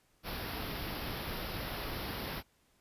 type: band-stop noise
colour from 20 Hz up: pink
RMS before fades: -39 dBFS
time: 0.23-2.43 s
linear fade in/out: 50 ms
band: 5400 to 11000 Hz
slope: 96 dB/octave
effects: pink hiss -71 dBFS RMS until 2.8 s + resampled to 32000 Hz